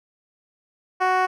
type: tone with band-pass filter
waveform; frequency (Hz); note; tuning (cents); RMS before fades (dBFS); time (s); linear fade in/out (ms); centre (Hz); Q
10% pulse; 370.9; F#4; +4; -20; 1-1.27; 20; 820; 1.2
effects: none